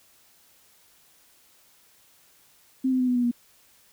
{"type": "tone with pitch steps", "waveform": "sine", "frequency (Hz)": [261.6, 257.1, 252.7, 248.3, 244.1, 239.9], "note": ["C4", "C4", "B3", "B3", "B3", "A#3"], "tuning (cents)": [0, -30, 40, 9, -20, 50], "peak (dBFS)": -20, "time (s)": [2.84, 3.314], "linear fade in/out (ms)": 10, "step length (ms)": 79, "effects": ["white hiss -59 dBFS RMS until 3.92 s"]}